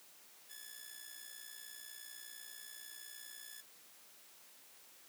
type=ring-modulated tone; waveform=5% pulse; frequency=1721 Hz; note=A6; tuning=39 cents flat; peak=-36 dBFS; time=0.49-3.62 s; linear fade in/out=20 ms; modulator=30 Hz; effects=white hiss -61 dBFS RMS until 5.08 s + high-pass 200 Hz 12 dB/octave